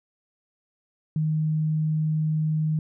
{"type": "tone", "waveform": "sine", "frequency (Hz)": 155.56, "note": "D#3", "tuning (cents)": 0, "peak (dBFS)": -21, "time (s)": [1.16, 2.79], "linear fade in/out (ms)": 2, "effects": []}